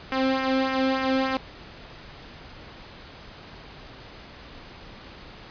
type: tone with flanger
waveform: sawtooth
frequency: 264 Hz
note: C4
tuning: 16 cents sharp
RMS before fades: -24 dBFS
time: 0.12-1.37 s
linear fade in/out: 2 ms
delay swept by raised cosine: 0.23 to 1.08 ms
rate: 3.4 Hz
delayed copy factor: -0.65
effects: pink hiss -44 dBFS RMS until 5.5 s + resampled to 11025 Hz